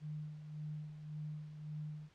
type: tone with tremolo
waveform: sine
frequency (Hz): 151.9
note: D#3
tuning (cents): -41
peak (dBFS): -40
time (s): 0-2.1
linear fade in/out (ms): 50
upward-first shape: sine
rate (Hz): 1.8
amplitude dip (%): 60
effects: pink hiss -69 dBFS RMS until 2.14 s + low-pass 5000 Hz 12 dB/octave